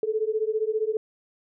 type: beating tone pair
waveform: sine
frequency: 428.2 / 443.2 Hz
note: A4 / A4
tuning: -47 / +13 cents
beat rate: 15 Hz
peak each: -26 / -26 dBFS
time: 0.03-0.97 s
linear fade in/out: 2 ms
effects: none